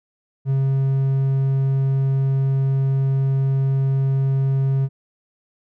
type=tone; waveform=triangle; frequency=135.2 Hz; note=C#3; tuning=43 cents flat; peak=-14 dBFS; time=0.45-4.89 s; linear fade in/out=50 ms; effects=none